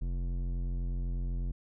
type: tone with low-pass filter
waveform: square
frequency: 44.06 Hz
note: F1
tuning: 16 cents sharp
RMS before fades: -33 dBFS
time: 0.01-1.52 s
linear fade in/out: 10 ms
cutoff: 220 Hz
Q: 0.73
effects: none